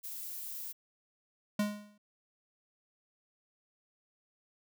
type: noise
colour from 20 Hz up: violet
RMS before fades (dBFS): -42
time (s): 0.03-0.73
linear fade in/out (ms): 20
type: tone with exponential decay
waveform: square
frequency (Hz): 207.7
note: G#3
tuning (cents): 0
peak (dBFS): -27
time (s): 1.59-1.98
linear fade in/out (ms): 5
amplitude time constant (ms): 84
effects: none